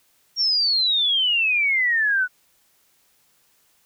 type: exponential sweep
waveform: sine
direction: down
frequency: 5620 to 1461 Hz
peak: -17 dBFS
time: 0.36-2.28 s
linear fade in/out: 50 ms
effects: white hiss -62 dBFS RMS until 3.85 s